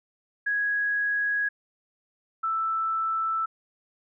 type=tone pair in turn; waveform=sine; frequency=1661.2 / 1322.3 Hz; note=G#6 / E6; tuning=0 / +5 cents; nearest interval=major third; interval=395 cents; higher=first; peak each=-23 / -24 dBFS; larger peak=first; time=0.46-1.49 / 2.43-3.46 s; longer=neither; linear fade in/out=10 ms; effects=none